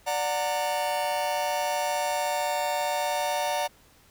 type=chord; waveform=45% pulse; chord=D augmented; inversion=none; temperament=just; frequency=587.3 / 734.2 / 917.7 Hz; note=D5 / F#5 / A#5; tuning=0 / -14 / -27 cents; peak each=-30 dBFS; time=0.06-3.68 s; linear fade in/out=20 ms; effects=pink hiss -58 dBFS RMS until 4.1 s